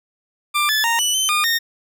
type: tone with pitch steps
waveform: 20% pulse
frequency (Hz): 1187 / 1733 / 927 / 2967 / 3076 / 1216 / 1842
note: D6 / A6 / A#5 / F#7 / G7 / D#6 / A#6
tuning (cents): +18 / -27 / -10 / +4 / -33 / -40 / -21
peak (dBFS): -11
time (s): 0.54-1.59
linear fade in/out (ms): 20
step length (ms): 150
effects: none